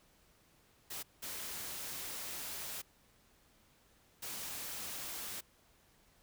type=noise bursts at uneven times; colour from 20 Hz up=white; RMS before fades=-43 dBFS; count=3; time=0.9-1.03 / 1.22-2.82 / 4.22-5.41 s; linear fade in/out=10 ms; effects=pink hiss -68 dBFS RMS until 6.22 s